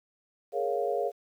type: chord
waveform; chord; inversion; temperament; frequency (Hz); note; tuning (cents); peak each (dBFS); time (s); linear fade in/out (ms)
sine; Bb minor seventh; third; equal; 415.3 / 466.2 / 554.4 / 698.5; Ab4 / Bb4 / Db5 / F5; 0 / 0 / 0 / 0; -32; 0.52-1.12; 50
effects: 10-bit

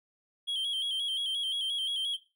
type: tone with vibrato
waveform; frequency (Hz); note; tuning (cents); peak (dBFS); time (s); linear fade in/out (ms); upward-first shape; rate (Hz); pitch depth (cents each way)
triangle; 3228; G#7; -50; -28; 0.47-2.17; 20; square; 5.7; 49
effects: noise-tail reverb RT60 0.3 s tail -17 dB re dry

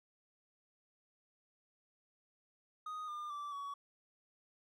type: tone with pitch steps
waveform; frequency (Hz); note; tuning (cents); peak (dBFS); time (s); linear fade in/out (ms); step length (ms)
triangle; 1244.5 / 1204.2 / 1165.2 / 1127.5; D#6 / D6 / D6 / C#6; 0 / +43 / -14 / +29; -39; 2.86-3.74; 5; 220
effects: none

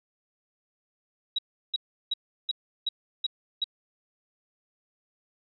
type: tone bursts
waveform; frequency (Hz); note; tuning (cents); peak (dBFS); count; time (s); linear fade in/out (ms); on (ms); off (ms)
sine; 3855; B7; -43; -24; 7; 1.36-3.642; 5; 26; 350
effects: none

